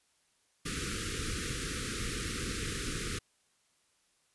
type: band-stop noise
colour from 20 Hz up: pink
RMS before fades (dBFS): -36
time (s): 0.65-3.19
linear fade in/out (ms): 10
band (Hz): 500 to 1200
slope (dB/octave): 96
effects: white hiss -72 dBFS RMS until 4.34 s + resampled to 24000 Hz